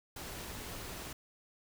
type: noise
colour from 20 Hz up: pink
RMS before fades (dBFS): -44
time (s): 0.16-1.13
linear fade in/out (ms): 5
effects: none